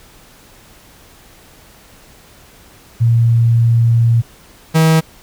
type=tone pair in turn; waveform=sine / 45% pulse; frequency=116.3 / 160.23 Hz; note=A#2 / E3; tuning=-4 / -49 cents; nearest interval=tritone; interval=555 cents; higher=second; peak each=-8 dBFS; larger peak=neither; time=3-4.22 / 4.74-5.01 s; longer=first; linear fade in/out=20 ms; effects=pink hiss -44 dBFS RMS until 5.22 s